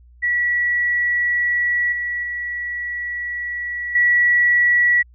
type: tone with level steps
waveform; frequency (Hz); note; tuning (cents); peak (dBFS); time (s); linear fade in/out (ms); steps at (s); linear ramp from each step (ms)
sine; 1939; B6; -32; -16 / -21 / -23 / -12; 0.22-5.03; 20; 1.92 / 2.23 / 3.95; 5
effects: added 60 Hz sine -45 dBFS peak until 5.14 s